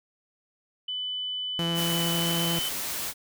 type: tone with pitch glide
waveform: sine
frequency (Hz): 3000 to 3042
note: F#7 to F#7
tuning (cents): +23 to +47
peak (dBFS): -29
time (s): 0.88-2.69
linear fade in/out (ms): 5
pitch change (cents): +24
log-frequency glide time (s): 2.07-2.44
type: tone with vibrato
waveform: sawtooth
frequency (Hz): 168.5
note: E3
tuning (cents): +38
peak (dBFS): -23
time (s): 1.59-2.59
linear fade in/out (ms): 0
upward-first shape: triangle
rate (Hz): 11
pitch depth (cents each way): 10
type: noise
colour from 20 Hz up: white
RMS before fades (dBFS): -32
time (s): 1.74-3.14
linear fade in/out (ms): 50
effects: none